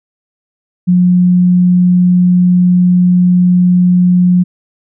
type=tone; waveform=sine; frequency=179.4 Hz; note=F3; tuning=47 cents sharp; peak=-5 dBFS; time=0.87-4.44 s; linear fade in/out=20 ms; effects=none